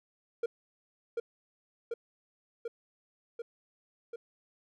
triangle tone with echo, 466.2 Hz, A#4, in tune, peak -26 dBFS, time 0.43-0.46 s, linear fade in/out 5 ms, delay 740 ms, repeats 5, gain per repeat -2 dB, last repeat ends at 4.16 s, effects none

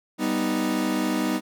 40% pulse chord, G augmented, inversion none, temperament equal, 196 / 246.9 / 311.1 Hz, G3 / B3 / D#4, 0 / 0 / 0 cents, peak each -28 / -26 / -25 dBFS, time 0.18-1.41 s, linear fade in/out 50 ms, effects none

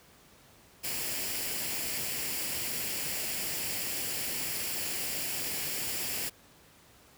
white noise with comb filter, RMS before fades -34 dBFS, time 0.83-6.3 s, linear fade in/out 20 ms, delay 0.4 ms, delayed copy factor +0.5, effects pink hiss -58 dBFS RMS until 7.17 s + high-pass 60 Hz 12 dB/octave

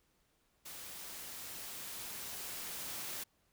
white noise with level ramp, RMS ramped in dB -48 to -42 dBFS, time 0.65-3.24 s, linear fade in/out 10 ms, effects pink hiss -75 dBFS RMS until 3.52 s

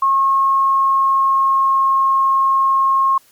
sine tone with pitch glide, 1084 to 1077.8 Hz, C#6 to C#6, -39 to -49 cents, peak -11 dBFS, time 0.02-3.18 s, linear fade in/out 5 ms, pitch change -10 cents, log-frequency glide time 0.56-1.96 s, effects white hiss -52 dBFS RMS until 3.31 s + MP3 96 kbps

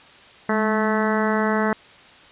harmonic tone with a mistuned harmonic, 217.3 Hz, A3, 21 cents flat, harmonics 1 / 2 / 3 / 4 / 5 / 6 / 7 / 8 / 9, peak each -22 / -25 / -27 / -28 / -29 / -30 / -30 / -31 / -32 dBFS, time 0.49-1.73 s, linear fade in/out 2 ms, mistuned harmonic 1, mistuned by -48 cents, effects white hiss -47 dBFS RMS until 2.31 s + resampled to 8000 Hz

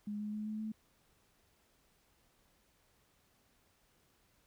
sine tone with pitch steps, 207.7 / 210.1 / 212.6 / 215 / 217.5 Hz, G#3 / G#3 / G#3 / A3 / A3, 0 / +20 / +41 / -40 / -20 cents, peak -37 dBFS, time 0.07-0.72 s, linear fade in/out 5 ms, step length 130 ms, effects pink hiss -72 dBFS RMS until 4.46 s

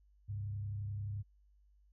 sine tone with frequency modulation, 101.5 Hz, G#2, 39 cents flat, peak -37 dBFS, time 0.28-1.23 s, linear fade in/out 20 ms, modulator 31.5 Hz, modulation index 0.45, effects added 50 Hz sine -64 dBFS peak until 1.92 s

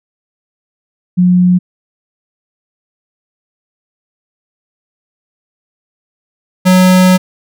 sine / square tone pair in turn, 179.9 / 184.32 Hz, F#3 / F#3, -48 / -6 cents, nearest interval unison, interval 42 cents, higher second, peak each -5 dBFS, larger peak neither, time 1.17-1.59 / 6.65-7.18 s, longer second, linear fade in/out 20 ms, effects none

